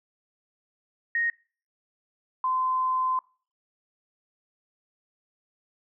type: tone pair in turn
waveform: sine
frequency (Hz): 1864.7 / 1030.3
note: A#6 / C6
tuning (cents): 0 / -27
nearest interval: minor seventh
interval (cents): 1027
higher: first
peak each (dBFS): -23 / -23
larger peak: neither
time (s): 1.15-1.3 / 2.44-3.19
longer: second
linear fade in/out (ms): 2
effects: noise-tail reverb RT60 0.4 s tail -23 dB re dry